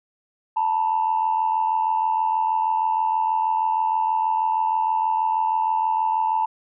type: tone pair together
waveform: sine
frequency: 882.7 / 969 Hz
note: A5 / B5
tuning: +5 / -33 cents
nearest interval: major second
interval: 162 cents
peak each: -19 / -24 dBFS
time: 0.56-6.46 s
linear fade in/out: 10 ms
effects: tanh soft clip ceiling -12 dBFS